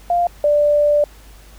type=tone pair in turn; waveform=sine; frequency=698.5 / 588.6 Hz; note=F5 / D5; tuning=0 / +4 cents; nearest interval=minor third; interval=296 cents; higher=first; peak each=-13 / -11 dBFS; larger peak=second; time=0.1-0.27 / 0.44-1.04 s; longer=second; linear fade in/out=2 ms; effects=added 50 Hz sine -41 dBFS peak until 1.58 s + pink hiss -47 dBFS RMS until 1.58 s